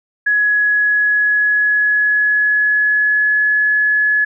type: tone with pitch glide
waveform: sine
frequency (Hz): 1681 to 1701.5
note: G#6 to G#6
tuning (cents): +20 to +41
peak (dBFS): -11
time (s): 0.26-4.25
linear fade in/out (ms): 10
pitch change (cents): +21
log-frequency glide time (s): 0.64-3.51
effects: none